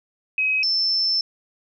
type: tone pair in turn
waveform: sine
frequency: 2539 / 5309 Hz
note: D#7 / E8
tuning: +34 / +11 cents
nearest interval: octave + minor second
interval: 1277 cents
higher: second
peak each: -18 dBFS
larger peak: neither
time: 0.38-0.63 / 0.63-1.21 s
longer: second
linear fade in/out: 2 ms
effects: none